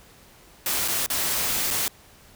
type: noise with dropouts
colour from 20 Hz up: white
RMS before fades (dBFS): -25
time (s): 0.66-1.88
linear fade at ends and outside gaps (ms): 1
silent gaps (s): 0.878-0.883 / 1.062-1.101 / 1.705-1.709
effects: pink hiss -52 dBFS RMS until 2.35 s